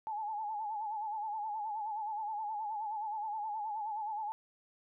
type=tone with vibrato; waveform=sine; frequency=854 Hz; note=G#5; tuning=48 cents sharp; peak=-35 dBFS; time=0.07-4.32 s; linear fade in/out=0 ms; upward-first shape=sine; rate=9.5 Hz; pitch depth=75 cents each way; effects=none